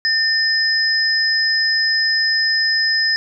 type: tone pair together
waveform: sine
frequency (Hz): 1800 / 5091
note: A6 / D#8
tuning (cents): +39 / +39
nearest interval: octave + tritone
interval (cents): 1800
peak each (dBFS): -17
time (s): 0.05-3.16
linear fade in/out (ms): 0
effects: none